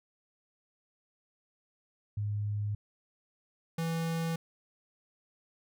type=tone pair in turn; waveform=sine / square; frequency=103.83 / 164.82 Hz; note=G#2 / E3; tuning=0 / 0 cents; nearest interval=minor sixth; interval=800 cents; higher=second; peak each=-30 / -31 dBFS; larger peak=first; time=2.17-2.75 / 3.78-4.36 s; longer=neither; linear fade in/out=5 ms; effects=none